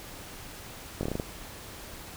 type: slowing click train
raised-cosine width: 2 ms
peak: -17 dBFS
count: 7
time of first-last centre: 1.01-1.199 s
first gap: 21 ms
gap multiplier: 1.16
effects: pink hiss -44 dBFS RMS until 2.16 s